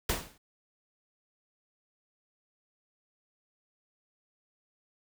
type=noise with exponential decay; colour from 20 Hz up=pink; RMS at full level=-26 dBFS; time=0.09-0.38 s; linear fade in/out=5 ms; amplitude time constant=62 ms; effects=none